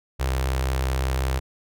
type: tone with notch filter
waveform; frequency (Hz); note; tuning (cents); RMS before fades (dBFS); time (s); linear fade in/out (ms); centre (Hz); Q
sawtooth; 65.41; C2; 0; -24; 0.19-1.4; 20; 220; 0.92
effects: none